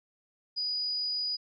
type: tone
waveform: sine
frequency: 4927 Hz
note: D#8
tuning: 18 cents flat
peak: -29 dBFS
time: 0.56-1.37 s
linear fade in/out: 20 ms
effects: none